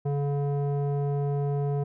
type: tone with low-pass filter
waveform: square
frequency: 142.4 Hz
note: C#3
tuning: 47 cents sharp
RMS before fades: -27 dBFS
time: 0.05-1.84 s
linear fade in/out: 10 ms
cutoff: 600 Hz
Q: 1.6
effects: none